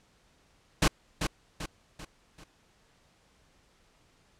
pink noise with echo, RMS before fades -22 dBFS, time 0.82-0.88 s, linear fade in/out 5 ms, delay 390 ms, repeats 4, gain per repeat -7 dB, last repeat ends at 2.44 s, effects pink hiss -65 dBFS RMS until 4.39 s + low-pass 8000 Hz 12 dB/octave

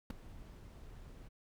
brown noise with ADSR envelope, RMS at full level -33 dBFS, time 0.1-1.29 s, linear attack 5 ms, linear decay 7 ms, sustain -19 dB, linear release 20 ms, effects none

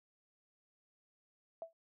sine tone with exponential decay, 659.3 Hz, E5, in tune, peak -37 dBFS, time 1.62-1.73 s, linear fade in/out 1 ms, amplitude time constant 23 ms, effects none

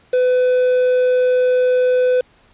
triangle tone with quantisation, 503 Hz, B4, 32 cents sharp, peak -10 dBFS, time 0.13-2.21 s, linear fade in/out 5 ms, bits 5, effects pink hiss -53 dBFS RMS until 2.53 s + resampled to 8000 Hz

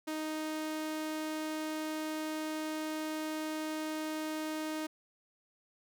sawtooth tone, 311.1 Hz, D#4, in tune, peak -31 dBFS, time 0.07-4.87 s, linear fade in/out 10 ms, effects none

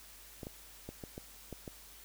clicks, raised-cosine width 2 ms, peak -29 dBFS, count 7, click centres 0.432 / 0.469 / 0.89 / 1.038 / 1.179 / 1.527 / 1.678 s, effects added 50 Hz sine -61 dBFS peak until 2.04 s + white hiss -55 dBFS RMS until 2.04 s

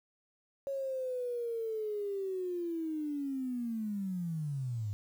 sine linear sweep, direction down, 554 to 99 Hz, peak -33 dBFS, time 0.67-4.93 s, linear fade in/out 0 ms, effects 10-bit

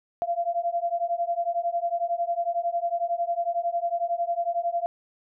sine beating tone pair, 682 / 693 Hz, F5 / F5, -41 / -14 cents, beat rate 11 Hz, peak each -27 dBFS, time 0.22-4.86 s, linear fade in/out 0 ms, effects none

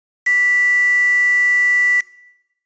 sine tone with quantisation, 1968 Hz, B6, 7 cents flat, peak -12 dBFS, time 0.26-2.01 s, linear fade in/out 10 ms, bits 4, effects noise-tail reverb RT60 0.9 s tail -21 dB re dry + resampled to 16000 Hz

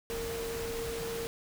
sine tone in noise, 460.3 Hz, A#4, 22 cents flat, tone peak -35 dBFS, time 0.1-1.27 s, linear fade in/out 0 ms, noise pink, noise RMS -40 dBFS, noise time 0.1-1.27 s, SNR +2 dB, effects none

